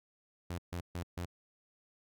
sawtooth tone bursts, 87.31 Hz, F2, in tune, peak -33 dBFS, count 4, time 0.5-1.256 s, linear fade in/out 5 ms, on 84 ms, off 140 ms, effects none

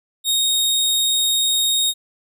sawtooth tone, 3729 Hz, A#7, in tune, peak -13 dBFS, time 0.24-1.94 s, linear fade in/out 50 ms, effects none

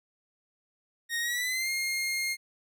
sawtooth tone with pitch glide, 1864.7 to 2130 Hz, A#6 to C7, 0 to +30 cents, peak -25 dBFS, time 1.09-2.37 s, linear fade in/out 50 ms, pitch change +230 cents, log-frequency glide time 1.2-1.7 s, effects none

